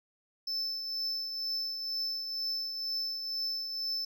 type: tone with tremolo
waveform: triangle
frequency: 5274 Hz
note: E8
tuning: in tune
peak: -29 dBFS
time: 0.47-4.05 s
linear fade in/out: 5 ms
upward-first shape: triangle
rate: 2.1 Hz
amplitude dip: 50%
effects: none